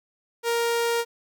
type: tone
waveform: sawtooth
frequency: 467.8 Hz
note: A#4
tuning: 6 cents sharp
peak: -18 dBFS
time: 0.43-1.05 s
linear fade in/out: 50 ms
effects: none